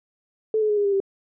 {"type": "tone with pitch steps", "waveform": "sine", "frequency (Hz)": [436.7, 427.2, 417.9, 408.9, 400, 391.3], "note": ["A4", "G#4", "G#4", "G#4", "G4", "G4"], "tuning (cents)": [-13, 49, 11, -27, 35, -3], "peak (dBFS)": -18, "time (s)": [0.54, 1.002], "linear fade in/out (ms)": 2, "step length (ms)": 77, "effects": []}